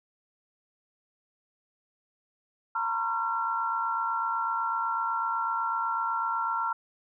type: tone cluster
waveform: sine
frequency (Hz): 914 / 982 / 1086 / 1366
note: A#5 / B5 / C#6 / F6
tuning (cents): -34 / -10 / -36 / -39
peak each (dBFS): -31 / -36 / -37 / -29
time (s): 2.75-6.73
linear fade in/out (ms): 5
effects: none